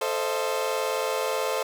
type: chord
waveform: 30% pulse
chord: F dominant seventh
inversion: first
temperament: equal with one note detuned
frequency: 440 / 523.3 / 622.3 / 680.5 Hz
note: A4 / C5 / Eb5 / F5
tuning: 0 / 0 / 0 / -45 cents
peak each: -27 / -26 / -30 / -32 dBFS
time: 0.01-1.63 s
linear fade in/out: 5 ms
effects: none